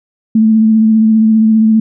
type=tone with vibrato; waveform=sine; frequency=220 Hz; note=A3; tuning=in tune; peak=-5 dBFS; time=0.35-1.8 s; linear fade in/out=5 ms; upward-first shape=sine; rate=15 Hz; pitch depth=23 cents each way; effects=none